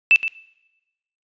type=tone with echo; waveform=sine; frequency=2646 Hz; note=E7; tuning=6 cents sharp; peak=-9 dBFS; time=0.11-0.16 s; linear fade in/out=0 ms; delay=120 ms; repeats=1; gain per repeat=-10 dB; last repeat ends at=0.28 s; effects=noise-tail reverb RT60 1.0 s tail -21 dB re dry + resampled to 16000 Hz